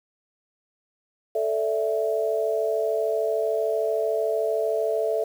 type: chord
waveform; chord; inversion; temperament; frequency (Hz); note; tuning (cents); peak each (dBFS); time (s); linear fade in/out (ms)
sine; A suspended fourth; none; just; 440 / 586.7 / 660; A4 / D5 / E5; 0 / -2 / +2; -25 / -29 / -25; 1.35-5.24; 5
effects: 8-bit